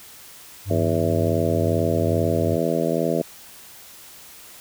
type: tone with tremolo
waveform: triangle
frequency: 98 Hz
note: G2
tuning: in tune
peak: -20 dBFS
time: 0.65-2.58 s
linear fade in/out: 50 ms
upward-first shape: triangle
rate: 2.2 Hz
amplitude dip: 35%
type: harmonic tone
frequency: 82.41 Hz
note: E2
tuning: in tune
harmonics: 2 / 3 / 4 / 5 / 6 / 7 / 8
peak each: -27 / -27 / -27 / -27 / -27 / -27 / -27 dBFS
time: 0.7-3.22 s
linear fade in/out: 5 ms
effects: white hiss -44 dBFS RMS until 4.6 s